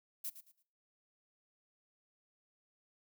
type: noise with echo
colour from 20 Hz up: violet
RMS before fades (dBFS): -40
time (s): 0.24-0.3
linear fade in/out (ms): 10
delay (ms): 110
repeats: 3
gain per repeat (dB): -12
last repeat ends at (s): 0.63
effects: noise-tail reverb RT60 0.5 s tail -20 dB re dry